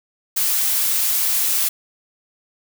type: noise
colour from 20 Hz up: blue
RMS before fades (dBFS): -19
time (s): 0.36-1.69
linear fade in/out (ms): 10
effects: none